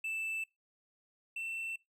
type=tone pair in turn; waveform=triangle; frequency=2645 / 2683 Hz; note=E7 / E7; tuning=+5 / +30 cents; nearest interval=unison; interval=25 cents; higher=second; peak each=-33 / -35 dBFS; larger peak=first; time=0.04-0.44 / 1.36-1.76 s; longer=neither; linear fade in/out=5 ms; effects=noise-tail reverb RT60 0.2 s tail -23 dB re dry